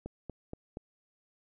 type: click train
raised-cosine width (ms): 2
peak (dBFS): -26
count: 4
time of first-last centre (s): 0.06-0.771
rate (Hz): 4.22
effects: none